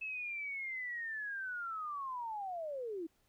sine linear sweep, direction down, 2615 to 311.1 Hz, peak -38 dBFS, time 0.01-3.07 s, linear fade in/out 10 ms, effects pink hiss -75 dBFS RMS until 3.28 s

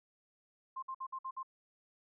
sine tone bursts, 1054 Hz, C6, 12 cents sharp, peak -38 dBFS, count 6, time 0.76-1.431 s, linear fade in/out 10 ms, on 66 ms, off 55 ms, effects none

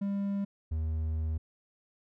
triangle tone pair in turn, 199.4 / 79.13 Hz, G3 / D#2, +30 / +30 cents, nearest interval octave + major third, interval 1600 cents, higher first, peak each -27 dBFS, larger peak neither, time 0.01-0.45 / 0.71-1.38 s, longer second, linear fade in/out 10 ms, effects none

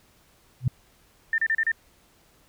sine tone with exponential growth, 126.5 Hz, B2, 42 cents sharp, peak -15 dBFS, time 0.6-0.68 s, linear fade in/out 5 ms, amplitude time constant 17 ms
sine tone bursts, 1799 Hz, A6, 38 cents sharp, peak -20 dBFS, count 5, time 1.33-1.717 s, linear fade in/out 2 ms, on 51 ms, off 33 ms
effects pink hiss -60 dBFS RMS until 2.48 s

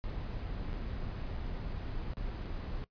brown noise with dropouts, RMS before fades -38 dBFS, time 0.04-2.84 s, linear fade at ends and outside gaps 0 ms, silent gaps 0.731-0.739 / 1.366-1.372 / 2.134-2.17 / 2.453-2.457 s, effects noise-tail reverb RT60 0.1 s tail -19 dB re dry + resampled to 11025 Hz

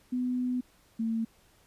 sine tone pair in turn, 250 / 225.6 Hz, B3 / A3, +21 / +44 cents, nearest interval major second, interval 177 cents, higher first, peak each -27 dBFS, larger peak neither, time 0.12-0.61 / 0.99-1.25 s, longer first, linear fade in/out 10 ms, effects pink hiss -63 dBFS RMS until 1.66 s + resampled to 32000 Hz

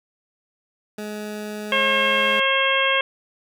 20% pulse tone, 210.8 Hz, G#3, 26 cents sharp, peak -24 dBFS, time 0.98-2.4 s, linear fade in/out 5 ms
harmonic tone, 539 Hz, C#5, 49 cents flat, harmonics 1 / 2 / 3 / 4 / 5 / 6, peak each -24 / -24 / -24 / -24 / -24 / -24 dBFS, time 1.72-3.01 s, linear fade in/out 2 ms
effects none

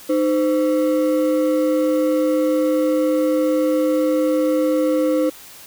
triangle ring-modulated tone, 411.2 Hz, G#4, 17 cents flat, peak -10 dBFS, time 0.09-5.3 s, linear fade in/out 10 ms, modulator 104 Hz, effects white hiss -41 dBFS RMS until 5.66 s

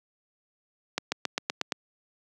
accelerating click train, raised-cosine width 0.2 ms, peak -9 dBFS, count 7, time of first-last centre 0.98-1.722 s, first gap 140 ms, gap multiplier 0.95, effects high-pass 200 Hz 12 dB/octave

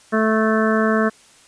harmonic tone, 219.2 Hz, A3, 6 cents flat, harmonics 1 / 2 / 3 / 5 / 6 / 7 / 8, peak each -18 / -21 / -23 / -25 / -26 / -26 / -27 dBFS, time 0.12-1.1 s, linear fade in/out 20 ms, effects white hiss -50 dBFS RMS until 1.47 s + resampled to 22050 Hz

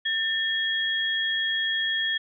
sine tone pair together, 1788 / 3302 Hz, A6 / G#7, +27 / -11 cents, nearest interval major seventh, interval 1062 cents, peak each -26 dBFS, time 0.05-2.18 s, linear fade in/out 10 ms, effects none

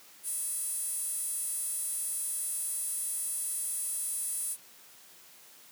sawtooth tone with high-pass filter, 659.3 Hz, E5, in tune, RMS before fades -34 dBFS, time 0.23-4.57 s, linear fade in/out 50 ms, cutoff 10000 Hz, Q 5.9, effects white hiss -55 dBFS RMS until 5.71 s + high-pass 150 Hz 12 dB/octave

